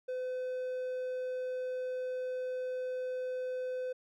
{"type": "tone", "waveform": "triangle", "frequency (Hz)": 508, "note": "B4", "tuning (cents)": 49, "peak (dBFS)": -32, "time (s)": [0.08, 3.93], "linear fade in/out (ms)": 10, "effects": []}